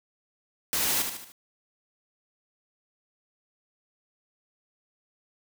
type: noise with echo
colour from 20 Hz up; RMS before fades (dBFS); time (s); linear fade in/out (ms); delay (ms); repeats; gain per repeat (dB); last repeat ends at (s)
white; -27; 0.73-1.02; 0; 75; 4; -6; 1.32
effects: none